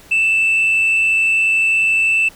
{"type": "tone with frequency modulation", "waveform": "sine", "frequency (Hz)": 2653, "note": "E7", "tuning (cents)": 10, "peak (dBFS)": -10, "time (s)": [0.11, 2.29], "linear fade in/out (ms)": 10, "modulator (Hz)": 91.4, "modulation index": 0.37, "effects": ["tanh soft clip ceiling -10 dBFS", "pink hiss -44 dBFS RMS until 2.35 s"]}